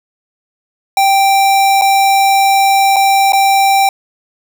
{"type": "tone with dropouts", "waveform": "square", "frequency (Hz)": 784, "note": "G5", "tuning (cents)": 0, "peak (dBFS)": -8, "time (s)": [0.97, 3.89], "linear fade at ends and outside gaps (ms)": 2, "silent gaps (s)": [[1.813, 1.819], [2.961, 2.965], [3.322, 3.332]], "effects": ["7-bit"]}